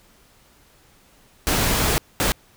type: noise bursts at uneven times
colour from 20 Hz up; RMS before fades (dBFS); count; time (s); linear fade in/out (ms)
pink; -20; 2; 1.47-1.98 / 2.2-2.32; 0
effects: pink hiss -55 dBFS RMS until 2.56 s